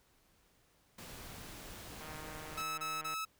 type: noise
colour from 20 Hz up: pink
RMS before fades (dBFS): -49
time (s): 0.98-2.62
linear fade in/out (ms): 5
type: click train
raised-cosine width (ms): 0.5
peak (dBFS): -34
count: 176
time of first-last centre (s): 2.01-3.139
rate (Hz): 155
type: tone bursts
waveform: sawtooth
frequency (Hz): 1300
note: E6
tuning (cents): -24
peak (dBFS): -33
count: 3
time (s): 2.57-3.252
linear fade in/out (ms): 10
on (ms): 210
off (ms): 26
effects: pink hiss -70 dBFS RMS until 3.39 s